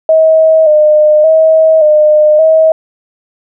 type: tone with vibrato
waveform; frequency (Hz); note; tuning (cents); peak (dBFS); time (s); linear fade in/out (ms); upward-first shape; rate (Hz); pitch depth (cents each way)
sine; 622.3; D#5; 0; -3; 0.09-2.72; 2; square; 0.87; 42
effects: none